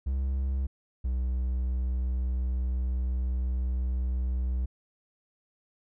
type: tone pair in turn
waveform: triangle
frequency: 66.6 / 62.86 Hz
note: C2 / B1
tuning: +31 / +31 cents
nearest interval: minor second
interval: 100 cents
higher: first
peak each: -24 dBFS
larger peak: neither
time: 0.06-0.67 / 1.04-4.66 s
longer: second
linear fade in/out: 10 ms
effects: none